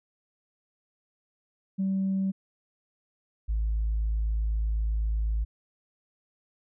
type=tone pair in turn; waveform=sine; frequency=192.4 / 53.99 Hz; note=G3 / A1; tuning=-32 / -32 cents; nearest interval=octave + minor seventh; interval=2200 cents; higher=first; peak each=-23 dBFS; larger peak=neither; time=1.78-2.32 / 3.48-5.45 s; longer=second; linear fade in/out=20 ms; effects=tanh soft clip ceiling -21 dBFS